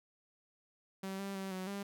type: tone with pitch steps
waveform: sawtooth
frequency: 192.2 / 197 / 192.6 / 186.3 / 199.6 Hz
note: G3 / G3 / G3 / F#3 / G3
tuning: -34 / +9 / -30 / +12 / +32 cents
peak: -35 dBFS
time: 1.03-1.83 s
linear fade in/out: 5 ms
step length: 160 ms
effects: none